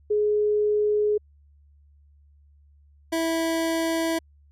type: tone pair in turn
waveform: sine / 25% pulse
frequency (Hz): 419.7 / 327.9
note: G#4 / E4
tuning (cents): +18 / -9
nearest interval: major third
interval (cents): 427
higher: first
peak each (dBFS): -19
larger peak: neither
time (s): 0.1-1.18 / 3.12-4.19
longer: first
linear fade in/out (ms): 10
effects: added 72 Hz sine -53 dBFS peak until 4.51 s + resampled to 32000 Hz